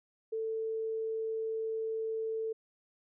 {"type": "tone", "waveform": "sine", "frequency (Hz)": 444.4, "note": "A4", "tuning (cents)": 17, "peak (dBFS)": -32, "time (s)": [0.32, 2.53], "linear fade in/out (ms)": 10, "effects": []}